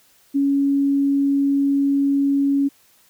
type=tone; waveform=sine; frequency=278.9 Hz; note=C#4; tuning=11 cents sharp; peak=-15 dBFS; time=0.34-2.69 s; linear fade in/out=20 ms; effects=white hiss -56 dBFS RMS until 3.09 s